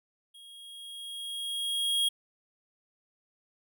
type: tone with level ramp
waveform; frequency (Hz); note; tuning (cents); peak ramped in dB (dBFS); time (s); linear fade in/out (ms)
square; 3277; G#7; -24; -50 to -24; 0.34-2.09; 10
effects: none